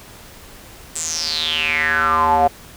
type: tone with band-pass filter sweep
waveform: square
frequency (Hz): 79.7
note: D#2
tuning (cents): +42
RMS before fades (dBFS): -18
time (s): 0.95-2.48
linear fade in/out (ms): 10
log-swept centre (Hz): 8000 to 680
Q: 8.4
effects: pink hiss -41 dBFS RMS until 2.76 s